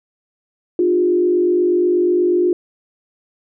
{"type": "tone with frequency modulation", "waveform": "sine", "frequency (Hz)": 355, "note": "F4", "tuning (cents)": 28, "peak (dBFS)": -12, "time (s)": [0.79, 2.53], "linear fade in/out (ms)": 2, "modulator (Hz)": 48.3, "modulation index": 0.66, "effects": []}